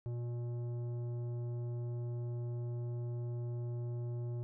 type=tone with tanh clipping; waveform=sine; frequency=119.9 Hz; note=A#2; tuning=49 cents sharp; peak=-38 dBFS; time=0.06-4.43 s; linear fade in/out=0 ms; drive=11 dB; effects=none